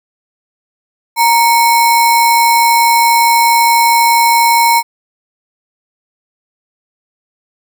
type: tone with sample-and-hold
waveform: sine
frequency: 932.3 Hz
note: A#5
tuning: in tune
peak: -6 dBFS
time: 1.16-4.83 s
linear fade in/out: 50 ms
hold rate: 3150 Hz
effects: none